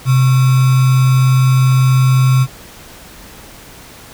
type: tone with sample-and-hold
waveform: sine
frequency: 130 Hz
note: C3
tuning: 11 cents flat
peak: -7 dBFS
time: 0.05-2.47 s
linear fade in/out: 50 ms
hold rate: 1225 Hz
effects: pink hiss -37 dBFS RMS until 4.13 s